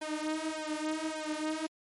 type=tone with flanger; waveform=sawtooth; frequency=311.1 Hz; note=D#4; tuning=in tune; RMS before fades=-35 dBFS; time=0.01-1.67 s; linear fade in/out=10 ms; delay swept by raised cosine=1.2 to 6.4 ms; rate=1.7 Hz; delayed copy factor=+1; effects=MP3 48 kbps